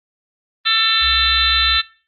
harmonic tone, 445.9 Hz, A4, 23 cents sharp, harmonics 3 / 4 / 5 / 6 / 7 / 8 / 9, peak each -21 / -21 / -27 / -23 / -27 / -18 / -18 dBFS, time 0.65-1.82 s, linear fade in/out 20 ms
sine tone, 65.41 Hz, C2, in tune, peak -25 dBFS, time 1-1.8 s, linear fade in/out 50 ms
effects noise-tail reverb RT60 0.4 s tail -22 dB re dry + Opus 32 kbps

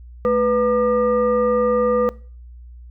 sine tone with frequency modulation, 493.9 Hz, B4, in tune, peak -14 dBFS, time 0.25-2.09 s, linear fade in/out 0 ms, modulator 711 Hz, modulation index 0.69, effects noise-tail reverb RT60 0.4 s tail -22 dB re dry + added 60 Hz sine -37 dBFS peak until 2.9 s

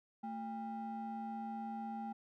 triangle ring-modulated tone, 290 Hz, D4, 22 cents flat, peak -35 dBFS, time 0.23-2.13 s, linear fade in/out 10 ms, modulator 513 Hz, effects none

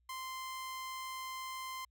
sawtooth tone, 1042 Hz, C6, 7 cents flat, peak -37 dBFS, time 0.09-1.85 s, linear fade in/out 5 ms, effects added 60 Hz sine -70 dBFS peak until 1.9 s

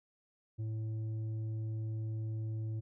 sine tone with tanh clipping, 110 Hz, A2, in tune, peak -36 dBFS, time 0.58-2.81 s, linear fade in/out 20 ms, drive 6 dB, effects none

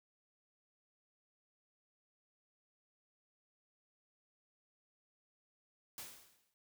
white noise with exponential decay, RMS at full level -45 dBFS, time 5.98-6.54 s, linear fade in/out 1 ms, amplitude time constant 120 ms, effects none

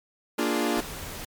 sawtooth chord, Bb dominant seventh, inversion none, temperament equal, 233.1 / 293.7 / 349.2 / 415.3 Hz, Bb3 / D4 / F4 / Ab4, 0 / 0 / 0 / 0 cents, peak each -25 / -24 / -25 / -28 dBFS, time 0.38-0.81 s, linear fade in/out 10 ms
pink noise, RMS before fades -37 dBFS, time 0.77-1.25 s, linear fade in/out 5 ms
effects MP3 96 kbps

